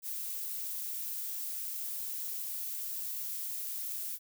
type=noise; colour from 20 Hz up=violet; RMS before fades=-38 dBFS; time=0.02-4.19 s; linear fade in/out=50 ms; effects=none